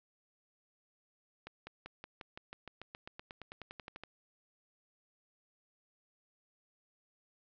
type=accelerating click train; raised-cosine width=0.3 ms; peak=-29 dBFS; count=21; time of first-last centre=1.47-4.036 s; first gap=200 ms; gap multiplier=0.95; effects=low-pass 5000 Hz 12 dB/octave